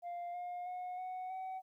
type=tone with pitch steps; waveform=sine; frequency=698.5 / 711.9 / 725.6 / 739.6 / 753.8 Hz; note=F5 / F5 / F#5 / F#5 / F#5; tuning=0 / +33 / -34 / -1 / +32 cents; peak=-37 dBFS; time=0.02-1.62 s; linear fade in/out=50 ms; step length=320 ms; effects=tanh soft clip ceiling -39 dBFS + 13-bit